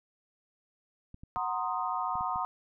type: clicks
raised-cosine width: 5 ms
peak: -34 dBFS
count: 6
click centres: 1.144 / 1.235 / 1.369 / 2.155 / 2.209 / 2.359 s
type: chord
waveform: sine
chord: C half-diminished seventh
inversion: second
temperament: equal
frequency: 740 / 932.3 / 1046.5 / 1244.5 Hz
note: Gb5 / Bb5 / C6 / Eb6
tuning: 0 / 0 / 0 / 0 cents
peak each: -35 dBFS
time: 1.36-2.45 s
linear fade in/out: 0 ms
effects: none